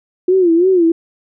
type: tone with vibrato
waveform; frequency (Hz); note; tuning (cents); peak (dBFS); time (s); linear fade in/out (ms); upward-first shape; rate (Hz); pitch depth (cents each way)
sine; 353.6; F4; +22; -8; 0.28-0.92; 5; sine; 3; 130
effects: none